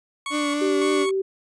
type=tone with tremolo; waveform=20% pulse; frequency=1108.7 Hz; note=C#6; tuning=in tune; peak=-22 dBFS; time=0.26-1.11 s; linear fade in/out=2 ms; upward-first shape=square; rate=1.8 Hz; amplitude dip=65%
type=tone with vibrato; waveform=35% pulse; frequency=293.7 Hz; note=D4; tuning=in tune; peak=-21 dBFS; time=0.3-1.07 s; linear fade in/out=50 ms; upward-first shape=triangle; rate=3.7 Hz; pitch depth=27 cents each way
type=tone; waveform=sine; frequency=385.5 Hz; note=G4; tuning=29 cents flat; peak=-20 dBFS; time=0.61-1.22 s; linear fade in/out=10 ms
effects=resampled to 22050 Hz